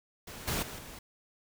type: noise with level steps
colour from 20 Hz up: pink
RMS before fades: -45 / -32 / -43 / -47 dBFS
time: 0.27-0.99 s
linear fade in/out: 5 ms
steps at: 0.47 / 0.62 / 0.78 s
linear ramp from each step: 10 ms
effects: none